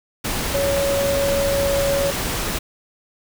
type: tone in noise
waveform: sine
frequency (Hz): 558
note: C#5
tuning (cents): +11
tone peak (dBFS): -18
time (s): 0.54-2.11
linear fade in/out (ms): 10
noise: pink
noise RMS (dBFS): -24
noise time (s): 0.24-2.59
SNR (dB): +3
effects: none